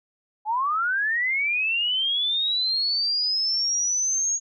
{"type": "linear sweep", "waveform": "sine", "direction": "up", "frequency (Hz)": [826, 6650], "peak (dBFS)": -21, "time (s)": [0.45, 4.4], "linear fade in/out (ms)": 50, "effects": []}